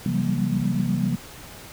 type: tone cluster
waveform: sine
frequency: 133.5 / 167.2 / 188.7 / 196.8 / 235.6 Hz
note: C3 / E3 / F#3 / G3 / A#3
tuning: +35 / +25 / +34 / +7 / +19 cents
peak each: -27 dBFS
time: 0.06-1.16 s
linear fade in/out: 2 ms
effects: pink hiss -42 dBFS RMS until 1.72 s